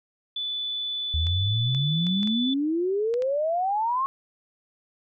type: tone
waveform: sine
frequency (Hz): 3482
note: A7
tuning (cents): -19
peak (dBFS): -27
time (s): 0.36-2.54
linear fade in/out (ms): 5
type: exponential sweep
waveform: sine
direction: up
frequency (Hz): 75.5 to 1101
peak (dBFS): -22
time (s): 1.14-4.06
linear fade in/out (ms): 0
type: clicks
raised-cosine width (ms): 0.2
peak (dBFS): -23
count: 7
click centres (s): 1.269 / 1.748 / 2.068 / 2.231 / 2.274 / 3.14 / 3.222
effects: none